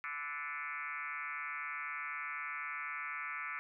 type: tone with frequency modulation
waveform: sine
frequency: 1760 Hz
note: A6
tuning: in tune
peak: -38 dBFS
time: 0.04-3.59 s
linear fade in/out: 0 ms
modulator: 148 Hz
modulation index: 4.1
effects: none